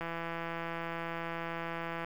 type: click train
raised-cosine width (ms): 0.5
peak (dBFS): -23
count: 341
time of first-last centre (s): 0.01-2.046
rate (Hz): 167
effects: 9-bit